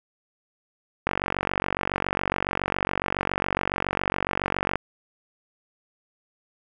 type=click train; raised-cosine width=0.5 ms; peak=-8 dBFS; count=175; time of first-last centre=1.07-4.756 s; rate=47.2 Hz; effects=none